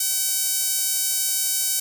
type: tone with high-pass filter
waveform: sawtooth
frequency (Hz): 762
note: G5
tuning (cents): -49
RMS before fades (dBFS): -23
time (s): 0-1.8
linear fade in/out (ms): 5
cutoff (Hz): 7400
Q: 1
effects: none